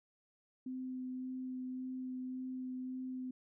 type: tone with vibrato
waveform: sine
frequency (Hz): 256.4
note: C4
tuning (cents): -35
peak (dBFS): -39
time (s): 0.66-3.31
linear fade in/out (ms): 5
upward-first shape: sine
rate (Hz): 1.8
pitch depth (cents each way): 9
effects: none